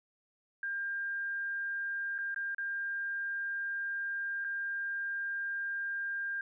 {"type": "tone with dropouts", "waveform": "sine", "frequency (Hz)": 1600, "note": "G6", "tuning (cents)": 35, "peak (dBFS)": -33, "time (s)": [0.63, 6.41], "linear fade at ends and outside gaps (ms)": 2, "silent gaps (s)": [[2.181, 2.186], [2.345, 2.361], [2.547, 2.582], [4.443, 4.446]], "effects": []}